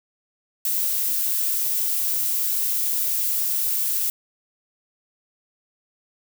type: noise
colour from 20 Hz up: violet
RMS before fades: -23 dBFS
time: 0.65-4.1 s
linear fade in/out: 2 ms
effects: none